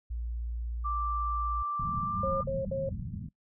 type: tone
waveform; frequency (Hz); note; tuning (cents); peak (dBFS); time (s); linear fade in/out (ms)
sine; 58.27; A#1; 0; -32; 0.1-1.63; 10
type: tone with pitch glide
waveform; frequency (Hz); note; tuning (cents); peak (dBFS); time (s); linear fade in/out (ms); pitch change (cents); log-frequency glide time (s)
sine; 1174.7 to 1200.1; D6 to D6; 0 to +37; -30; 0.84-2.44; 20; +37; 2.06-2.28
type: low-pass noise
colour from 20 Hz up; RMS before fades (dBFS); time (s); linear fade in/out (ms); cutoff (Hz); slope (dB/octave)
white; -37; 1.79-3.29; 5; 210; 48
type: tone bursts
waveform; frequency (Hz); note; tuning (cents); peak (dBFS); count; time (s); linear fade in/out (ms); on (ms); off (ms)
sine; 540; C#5; -45; -29; 3; 2.23-2.892; 5; 180; 61
effects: noise-tail reverb RT60 0.1 s tail -21 dB re dry